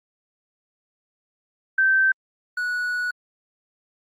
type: tone pair in turn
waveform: sine / triangle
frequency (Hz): 1553 / 1468.8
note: G6 / F#6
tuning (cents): -17 / -13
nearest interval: minor second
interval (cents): 96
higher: first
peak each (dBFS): -15 / -21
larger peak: first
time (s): 1.78-2.12 / 2.57-3.11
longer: second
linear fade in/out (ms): 5
effects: Opus 32 kbps